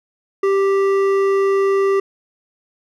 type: tone with hard clipping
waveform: sine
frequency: 392 Hz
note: G4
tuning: in tune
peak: -15 dBFS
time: 0.43-2 s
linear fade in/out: 5 ms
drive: 10 dB
effects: none